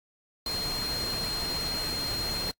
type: tone in noise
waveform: sine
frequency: 4200 Hz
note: C8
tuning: 6 cents sharp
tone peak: -30 dBFS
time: 0.46-2.51 s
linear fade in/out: 2 ms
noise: pink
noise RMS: -36 dBFS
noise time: 0.46-2.51 s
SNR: +3 dB
effects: noise-tail reverb RT60 0.1 s tail -26 dB re dry + AAC 64 kbps